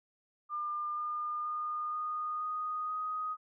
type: tone with pitch steps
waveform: sine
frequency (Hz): 1201 / 1210.8 / 1220.6 / 1230.5 / 1240.5 / 1250.6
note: D6 / D#6 / D#6 / D#6 / D#6 / D#6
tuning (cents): +38 / -48 / -34 / -20 / -6 / +8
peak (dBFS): -33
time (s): 0.49-3.37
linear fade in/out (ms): 50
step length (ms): 480
effects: none